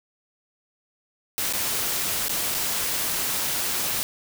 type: noise with dropouts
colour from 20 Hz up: white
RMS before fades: -26 dBFS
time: 1.38-4.03 s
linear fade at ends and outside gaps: 0 ms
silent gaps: 1.526-1.535 / 2.283-2.294 / 2.544-2.548 s
effects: none